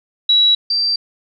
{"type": "tone pair in turn", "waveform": "sine", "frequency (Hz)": [3900, 4690], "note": ["B7", "D8"], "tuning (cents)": [-23, -3], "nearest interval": "minor third", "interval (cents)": 320, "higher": "second", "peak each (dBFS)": [-9, -14], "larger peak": "first", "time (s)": [[0.29, 0.55], [0.7, 0.96]], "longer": "neither", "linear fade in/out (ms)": 5, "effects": []}